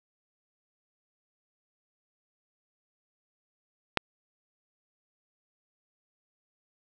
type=click; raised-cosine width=0.3 ms; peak=-6 dBFS; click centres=3.973 s; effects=none